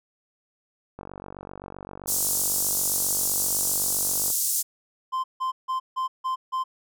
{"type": "click train", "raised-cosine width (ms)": 1, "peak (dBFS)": -24, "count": 159, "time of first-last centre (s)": [0.99, 4.302], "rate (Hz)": 47.7}
{"type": "band-pass noise", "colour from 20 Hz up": "pink", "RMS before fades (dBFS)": -25, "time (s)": [2.07, 4.63], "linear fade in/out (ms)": 20, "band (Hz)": [6500, 16000], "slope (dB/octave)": 24}
{"type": "tone bursts", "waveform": "triangle", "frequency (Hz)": 1040, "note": "C6", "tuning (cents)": -11, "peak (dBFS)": -22, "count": 6, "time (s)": [5.12, 6.64], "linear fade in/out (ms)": 20, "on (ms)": 120, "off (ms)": 160}
{"effects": []}